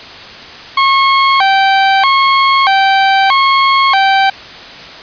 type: tone with vibrato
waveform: sawtooth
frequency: 920 Hz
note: A#5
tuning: 23 cents flat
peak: -3 dBFS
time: 0.77-4.3 s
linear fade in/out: 5 ms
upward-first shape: square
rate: 0.79 Hz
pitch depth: 290 cents each way
effects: white hiss -30 dBFS RMS until 5.02 s + resampled to 11025 Hz